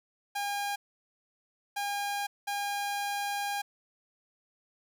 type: tone bursts at uneven times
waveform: sawtooth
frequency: 810 Hz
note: G#5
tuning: 43 cents flat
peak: -27 dBFS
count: 3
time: 0.35-0.76 / 1.76-2.27 / 2.47-3.62 s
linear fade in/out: 10 ms
effects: 10-bit